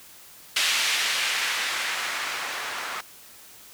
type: noise with low-pass filter sweep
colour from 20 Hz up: violet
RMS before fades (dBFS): -27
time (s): 0.56-3.01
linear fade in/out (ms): 5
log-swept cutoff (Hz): 2900 to 1200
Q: 1.1
effects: white hiss -48 dBFS RMS until 3.73 s